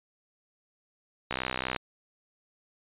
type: click train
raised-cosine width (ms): 0.3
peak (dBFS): -13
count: 30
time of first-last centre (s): 1.31-1.762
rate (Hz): 64.1
effects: resampled to 8000 Hz